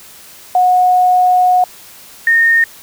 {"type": "tone pair in turn", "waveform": "sine", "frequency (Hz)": [729, 1837], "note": ["F#5", "A#6"], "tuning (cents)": [-26, -26], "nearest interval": "octave + major third", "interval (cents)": 1600, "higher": "second", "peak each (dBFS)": -7, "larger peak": "neither", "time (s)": [[0.55, 1.64], [2.27, 2.64]], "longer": "first", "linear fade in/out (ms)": 2, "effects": ["white hiss -38 dBFS RMS until 2.82 s"]}